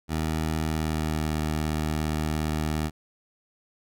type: tone with pitch glide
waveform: 15% pulse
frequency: 78.9 to 77.28 Hz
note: D#2 to D#2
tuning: +25 to -11 cents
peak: -19 dBFS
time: 0.08-2.91 s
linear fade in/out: 50 ms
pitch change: -36 cents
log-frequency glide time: 0.62-1.34 s
effects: none